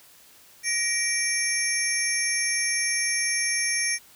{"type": "tone cluster", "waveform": "sine", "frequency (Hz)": [1884, 2322, 5530, 6320, 10930], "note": ["A#6", "D7", "F8", "G8", "F9"], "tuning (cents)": [18, -20, -18, 13, -38], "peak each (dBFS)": -29, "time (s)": [0.63, 3.99], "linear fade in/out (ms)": 50, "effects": ["tanh soft clip ceiling -11 dBFS", "white hiss -53 dBFS RMS until 4.15 s"]}